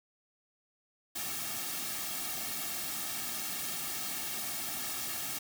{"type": "noise with comb filter", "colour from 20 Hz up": "white", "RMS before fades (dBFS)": -37, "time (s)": [1.15, 5.39], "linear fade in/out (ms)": 10, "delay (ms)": 2, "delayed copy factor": -0.8, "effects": []}